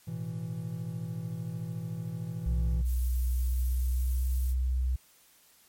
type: chord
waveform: triangle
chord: A suspended second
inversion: none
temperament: equal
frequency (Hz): 110 / 123.47 / 164.81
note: A2 / B2 / E3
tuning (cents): 0 / 0 / 0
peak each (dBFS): -37 / -37 / -34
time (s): 0.07-2.82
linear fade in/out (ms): 10
type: tone with pitch glide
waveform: sine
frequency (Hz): 61.74 to 63.4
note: B1 to B1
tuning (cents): 0 to +46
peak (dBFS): -25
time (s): 2.46-4.96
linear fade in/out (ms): 5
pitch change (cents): +46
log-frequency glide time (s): 3.2-4.25
type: noise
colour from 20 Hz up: violet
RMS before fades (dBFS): -45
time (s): 2.84-4.55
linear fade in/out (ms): 50
effects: white hiss -61 dBFS RMS until 5.68 s + MP3 64 kbps